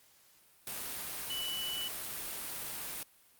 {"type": "tone in noise", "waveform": "sine", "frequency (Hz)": 2969, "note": "F#7", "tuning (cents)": 5, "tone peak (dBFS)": -36, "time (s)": [1.3, 1.88], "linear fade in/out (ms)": 2, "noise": "white", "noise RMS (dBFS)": -40, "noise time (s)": [0.67, 3.03], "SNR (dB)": 1, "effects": ["white hiss -64 dBFS RMS until 3.39 s", "Opus 48 kbps"]}